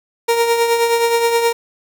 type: tone with tremolo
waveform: 30% pulse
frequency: 466.2 Hz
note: A#4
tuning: in tune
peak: -8 dBFS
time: 0.28-1.53 s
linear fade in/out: 10 ms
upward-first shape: triangle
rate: 9.5 Hz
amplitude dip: 55%
effects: 7-bit